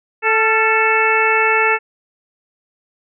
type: harmonic tone with a mistuned harmonic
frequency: 440 Hz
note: A4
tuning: in tune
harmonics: 1 / 2 / 3 / 4 / 5 / 6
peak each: -19 / -19 / -19 / -19 / -19 / -19 dBFS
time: 0.22-1.79 s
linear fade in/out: 50 ms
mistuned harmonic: 3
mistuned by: +53 cents
effects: none